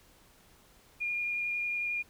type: tone with vibrato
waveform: sine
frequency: 2421 Hz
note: D#7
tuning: 48 cents flat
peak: -30 dBFS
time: 1-2.03 s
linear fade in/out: 20 ms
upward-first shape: sine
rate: 11 Hz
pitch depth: 10 cents each way
effects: pink hiss -61 dBFS RMS until 2.09 s